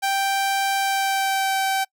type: tone with pitch glide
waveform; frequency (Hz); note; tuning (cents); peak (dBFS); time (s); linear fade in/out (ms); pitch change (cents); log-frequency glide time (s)
sawtooth; 784 to 773.2; G5 to G5; 0 to -24; -16; 0.02-1.85; 20; -24; 0.77-1.58
effects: noise-tail reverb RT60 0.1 s tail -26 dB re dry